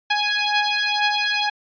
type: beating tone pair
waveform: 10% pulse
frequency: 830.6 / 832.7 Hz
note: G#5 / G#5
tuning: 0 / +4 cents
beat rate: 2.1 Hz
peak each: -13 dBFS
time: 0.1-1.5 s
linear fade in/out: 10 ms
effects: resampled to 11025 Hz